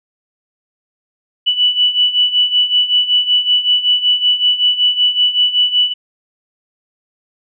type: beating tone pair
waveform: sine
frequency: 2960 / 2965.3 Hz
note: F#7 / F#7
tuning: 0 / +3 cents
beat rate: 5.3 Hz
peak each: -16 / -12 dBFS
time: 1.46-5.94 s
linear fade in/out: 20 ms
effects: none